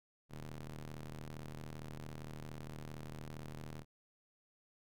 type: ring-modulated tone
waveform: sawtooth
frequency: 77.5 Hz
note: D#2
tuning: 6 cents flat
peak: -38 dBFS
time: 0.29-3.85 s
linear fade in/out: 50 ms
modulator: 61 Hz
effects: none